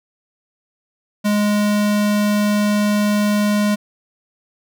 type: tone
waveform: square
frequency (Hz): 207.7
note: G#3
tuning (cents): 0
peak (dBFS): -15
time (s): 1.24-3.76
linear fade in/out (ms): 20
effects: none